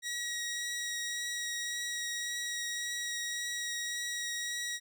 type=tone with vibrato; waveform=15% pulse; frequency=1906 Hz; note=A#6; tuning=38 cents sharp; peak=-28 dBFS; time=0.02-4.8 s; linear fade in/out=50 ms; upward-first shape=triangle; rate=1.8 Hz; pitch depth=10 cents each way; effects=none